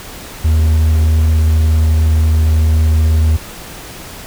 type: tone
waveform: triangle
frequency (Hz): 78.8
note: D#2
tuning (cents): +23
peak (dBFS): -6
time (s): 0.44-3.37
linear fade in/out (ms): 10
effects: pink hiss -31 dBFS RMS until 4.26 s